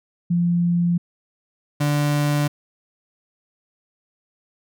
sine / 35% pulse tone pair in turn, 173.1 / 146.55 Hz, F3 / D3, -15 / -3 cents, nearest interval minor third, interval 288 cents, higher first, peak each -16 dBFS, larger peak neither, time 0.3-0.98 / 1.8-2.48 s, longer neither, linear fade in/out 10 ms, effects none

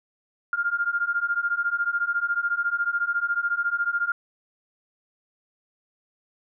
sine beating tone pair, 1397 / 1411 Hz, F6 / F6, 0 / +17 cents, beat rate 14 Hz, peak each -26 / -25 dBFS, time 0.53-4.12 s, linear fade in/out 2 ms, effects none

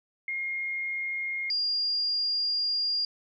sine tone pair in turn, 2137 / 4814 Hz, C7 / D8, +36 / +42 cents, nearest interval octave + major second, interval 1406 cents, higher second, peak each -29 / -25 dBFS, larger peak second, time 0.28-1.5 / 1.5-3.05 s, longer second, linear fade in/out 2 ms, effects none

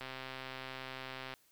click train, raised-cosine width 0.3 ms, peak -27 dBFS, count 175, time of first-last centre 0.01-1.338 s, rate 131 Hz, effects white hiss -69 dBFS RMS until 1.51 s

